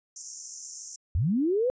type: high-pass noise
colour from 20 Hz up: pink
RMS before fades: -35 dBFS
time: 0.16-0.96 s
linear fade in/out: 2 ms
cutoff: 5600 Hz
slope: 96 dB/octave
type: linear sweep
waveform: sine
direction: up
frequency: 65.8 to 523.3 Hz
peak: -22 dBFS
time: 1.15-1.7 s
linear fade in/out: 0 ms
effects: resampled to 16000 Hz